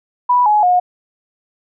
sine tone with pitch steps, 984 / 841.9 / 720.3 Hz, B5 / G#5 / F#5, -7 / +23 / -47 cents, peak -9 dBFS, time 0.29-0.8 s, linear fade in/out 10 ms, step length 170 ms, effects none

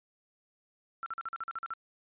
sine tone bursts, 1348 Hz, E6, 38 cents sharp, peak -34 dBFS, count 10, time 1.03-1.736 s, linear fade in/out 0 ms, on 31 ms, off 44 ms, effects resampled to 8000 Hz

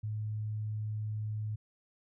sine tone, 107.2 Hz, A2, 45 cents flat, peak -33 dBFS, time 0.03-1.56 s, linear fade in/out 10 ms, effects none

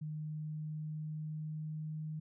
sine tone with pitch glide, 153.4 to 155.09 Hz, D#3 to D#3, -24 to -5 cents, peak -38 dBFS, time 0.01-2.2 s, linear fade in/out 10 ms, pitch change +19 cents, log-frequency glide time 0.14-2 s, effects none

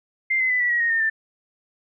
sine tone with pitch steps, 2093 / 2045 / 1998.5 / 1952.8 / 1908.2 / 1864.7 / 1822.1 / 1780.4 Hz, C7 / C7 / B6 / B6 / A#6 / A#6 / A#6 / A6, 0 / -40 / +20 / -20 / +40 / 0 / -40 / +20 cents, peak -18 dBFS, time 0.3-1.1 s, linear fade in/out 10 ms, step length 100 ms, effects none

